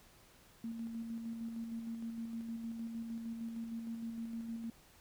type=tone with tremolo; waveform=sine; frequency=228.8 Hz; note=A#3; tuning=32 cents flat; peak=-38 dBFS; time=0.64-4.7 s; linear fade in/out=2 ms; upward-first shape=square; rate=6.5 Hz; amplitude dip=35%; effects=pink hiss -63 dBFS RMS until 5 s